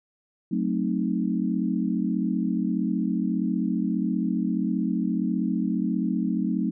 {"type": "chord", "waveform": "sine", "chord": "F# diminished seventh", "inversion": "none", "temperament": "equal", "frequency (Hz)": [185, 220, 261.6, 311.1], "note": ["F#3", "A3", "C4", "Eb4"], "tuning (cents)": [0, 0, 0, 0], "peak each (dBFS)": [-27, -27, -29, -30], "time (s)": [0.51, 6.71], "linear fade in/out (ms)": 10, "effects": []}